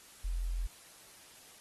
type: tone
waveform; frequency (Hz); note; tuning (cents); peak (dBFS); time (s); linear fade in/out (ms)
sine; 43; F1; -26; -31; 0.24-0.67; 10
effects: white hiss -56 dBFS RMS until 1.6 s + AAC 32 kbps